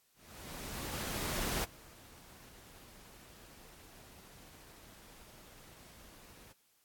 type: noise with ADSR envelope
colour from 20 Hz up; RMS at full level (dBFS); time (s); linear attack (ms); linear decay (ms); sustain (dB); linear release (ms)
pink; -35; 0.14-6.53; 1500; 6; -22; 15
effects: white hiss -72 dBFS RMS until 6.84 s + AAC 64 kbps